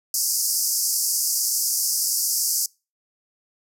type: band-pass noise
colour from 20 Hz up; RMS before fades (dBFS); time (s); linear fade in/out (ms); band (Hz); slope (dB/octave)
pink; -23; 0.14-2.66; 2; 4800 to 15000; 96
effects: noise-tail reverb RT60 0.3 s tail -26 dB re dry

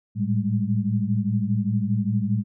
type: tone cluster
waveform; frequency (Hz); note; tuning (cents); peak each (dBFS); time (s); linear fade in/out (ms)
sine; 110.6 / 115.6 / 195.6 / 208; A2 / A#2 / G3 / G#3; +9 / -14 / -4 / +3; -25 / -29 / -25 / -26; 0.15-2.44; 50
effects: none

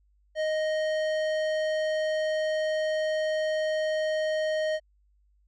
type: tone with tanh clipping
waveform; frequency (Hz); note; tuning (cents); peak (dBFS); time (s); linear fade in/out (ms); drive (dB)
sine; 622.3; D#5; 0; -27; 0.35-4.8; 50; 15
effects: added 50 Hz sine -62 dBFS peak until 5.47 s

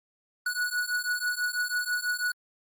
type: beating tone pair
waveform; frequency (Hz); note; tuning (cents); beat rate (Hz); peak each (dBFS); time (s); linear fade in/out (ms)
square; 1465 / 1471.1; F#6 / F#6; -18 / -10; 6.1; -31; 0.46-2.32; 5
effects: Opus 48 kbps

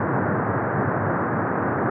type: band-pass noise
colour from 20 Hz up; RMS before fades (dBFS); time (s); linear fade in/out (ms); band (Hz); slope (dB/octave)
pink; -23; 0-1.9; 5; 100 to 1700; 48
effects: none

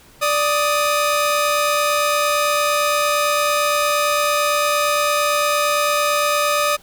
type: tone pair together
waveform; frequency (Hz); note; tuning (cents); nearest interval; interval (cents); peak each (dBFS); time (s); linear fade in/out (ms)
sawtooth; 588.1 / 1245; D5 / D#6; +2 / +1; octave + minor second; 1299; -15; 0.21-6.77; 20
effects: pink hiss -48 dBFS RMS until 6.82 s

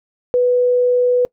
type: tone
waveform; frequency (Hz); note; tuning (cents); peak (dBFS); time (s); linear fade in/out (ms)
sine; 493.9; B4; 0; -11; 0.34-1.25; 0
effects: noise-tail reverb RT60 0.1 s tail -24 dB re dry

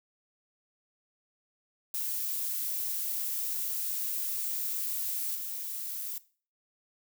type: noise with level steps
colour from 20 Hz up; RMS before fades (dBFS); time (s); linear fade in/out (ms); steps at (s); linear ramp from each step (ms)
violet; -33 / -37; 1.94-6.18; 2; 5.35; 5
effects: noise-tail reverb RT60 0.4 s tail -18 dB re dry

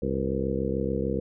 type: harmonic tone with a mistuned harmonic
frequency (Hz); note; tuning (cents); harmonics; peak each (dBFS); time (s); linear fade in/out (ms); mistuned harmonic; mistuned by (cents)
66.8; C2; +36; 1 / 2 / 3 / 4 / 5 / 6 / 7 / 8; -34 / -34 / -31 / -35 / -34 / -34 / -31 / -36; 0.02-1.2; 5; 8; -80
effects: none

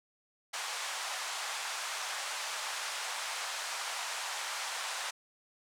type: band-pass noise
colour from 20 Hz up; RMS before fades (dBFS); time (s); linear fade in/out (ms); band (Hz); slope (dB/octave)
pink; -38; 0.53-5.11; 10; 760 to 9200; 24
effects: none

